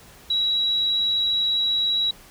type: tone with vibrato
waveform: sine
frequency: 3886 Hz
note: B7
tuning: 29 cents flat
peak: -19 dBFS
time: 0.3-2.11 s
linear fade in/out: 5 ms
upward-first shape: triangle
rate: 15 Hz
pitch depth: 8 cents each way
effects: pink hiss -48 dBFS RMS until 2.3 s